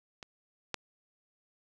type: clicks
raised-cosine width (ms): 0.2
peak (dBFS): -26 / -15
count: 2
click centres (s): 0.228 / 0.743
effects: none